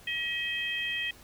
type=harmonic tone; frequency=637 Hz; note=D#5; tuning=41 cents sharp; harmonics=3 / 4 / 5; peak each=-34 / -34 / -34 dBFS; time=0.07-1.11 s; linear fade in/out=5 ms; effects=pink hiss -54 dBFS RMS until 1.23 s